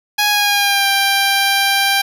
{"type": "tone with pitch glide", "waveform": "10% pulse", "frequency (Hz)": [830.6, 790.3], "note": ["G#5", "G5"], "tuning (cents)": [0, 14], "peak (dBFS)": -4, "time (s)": [0.18, 2.02], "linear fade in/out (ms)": 10, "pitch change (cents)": -86, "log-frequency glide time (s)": [0.3, 0.87], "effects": []}